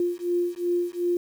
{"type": "beating tone pair", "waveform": "sine", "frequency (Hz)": [349.2, 351.9], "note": ["F4", "F4"], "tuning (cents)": [0, 13], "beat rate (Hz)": 2.7, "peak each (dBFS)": -26, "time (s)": [0, 1.17], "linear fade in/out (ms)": 2, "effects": ["8-bit"]}